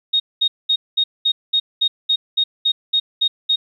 sine tone bursts, 3729 Hz, A#7, in tune, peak -13 dBFS, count 13, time 0.13-3.56 s, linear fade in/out 10 ms, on 70 ms, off 210 ms, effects 9-bit

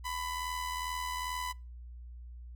sawtooth tone with amplitude modulation, 999 Hz, B5, 20 cents sharp, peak -29 dBFS, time 0.04-1.53 s, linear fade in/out 20 ms, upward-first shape sine, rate 82.4 Hz, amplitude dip 50%, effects noise-tail reverb RT60 0.3 s tail -26 dB re dry + added 60 Hz sine -44 dBFS peak until 2.55 s

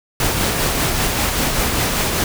pink noise with tremolo, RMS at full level -17 dBFS, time 0.2-2.24 s, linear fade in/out 2 ms, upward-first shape triangle, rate 5.1 Hz, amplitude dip 35%, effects none

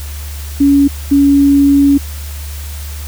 sine tone bursts at uneven times, 281.2 Hz, C#4, 25 cents sharp, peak -5 dBFS, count 2, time 0.6-0.88 / 1.11-1.98 s, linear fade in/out 10 ms, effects added 73 Hz sine -22 dBFS peak until 3.07 s + white hiss -32 dBFS RMS until 3.07 s

